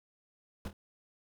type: noise with echo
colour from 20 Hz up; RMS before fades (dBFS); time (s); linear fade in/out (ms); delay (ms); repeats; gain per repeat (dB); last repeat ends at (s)
brown; -38; 0.65-0.68; 2; 25; 2; -9; 0.73
effects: none